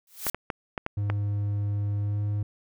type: noise with exponential growth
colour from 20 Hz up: blue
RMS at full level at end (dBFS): -25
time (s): 0.07-0.3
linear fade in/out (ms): 2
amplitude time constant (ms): 50
type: clicks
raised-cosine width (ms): 0.5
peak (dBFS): -14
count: 6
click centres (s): 0.267 / 0.346 / 0.502 / 0.778 / 0.864 / 1.1
type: tone with pitch glide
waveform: triangle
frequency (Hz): 102.3 to 103.43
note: G#2 to G#2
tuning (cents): -26 to -7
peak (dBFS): -23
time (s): 0.97-2.43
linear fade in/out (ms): 5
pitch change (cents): +19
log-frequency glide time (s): 1.99-2.21
effects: none